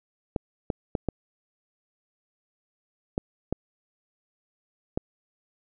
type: clicks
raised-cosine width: 2 ms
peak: -12 dBFS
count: 7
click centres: 0.362 / 0.702 / 0.952 / 1.087 / 3.179 / 3.526 / 4.975 s
effects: none